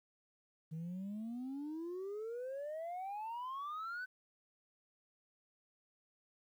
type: exponential sweep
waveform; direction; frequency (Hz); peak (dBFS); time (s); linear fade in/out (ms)
sine; up; 155.56 to 1533; -38; 0.71-4.06; 20
effects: tanh soft clip ceiling -39 dBFS + 12-bit